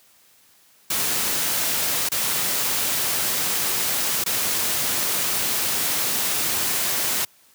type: noise with dropouts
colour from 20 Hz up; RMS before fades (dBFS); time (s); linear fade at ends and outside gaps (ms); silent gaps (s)
white; -23; 0.9-7.25; 5; 2.089-2.117 / 4.24-4.261
effects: white hiss -56 dBFS RMS until 7.54 s + high-pass 80 Hz 12 dB/octave